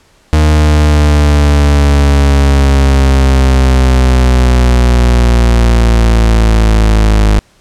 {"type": "linear sweep", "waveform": "40% pulse", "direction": "down", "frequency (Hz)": [76.9, 52.1], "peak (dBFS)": -4, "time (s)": [0.33, 7.39], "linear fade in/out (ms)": 0, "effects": ["pink hiss -48 dBFS RMS until 7.6 s", "low-pass 9000 Hz 12 dB/octave"]}